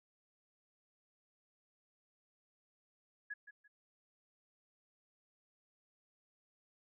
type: tone with echo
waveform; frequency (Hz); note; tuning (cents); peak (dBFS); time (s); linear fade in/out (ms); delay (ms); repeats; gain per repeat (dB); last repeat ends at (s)
sine; 1680; G#6; +19; -40; 3.3-3.34; 10; 170; 2; -11; 3.68
effects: none